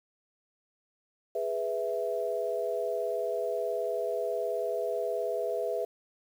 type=chord; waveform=sine; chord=E major; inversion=first; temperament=equal; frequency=415.3 / 493.9 / 659.3 Hz; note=G#4 / B4 / E5; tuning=0 / 0 / 0 cents; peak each=-34 / -33 / -32 dBFS; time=1.35-5.85 s; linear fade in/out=5 ms; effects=9-bit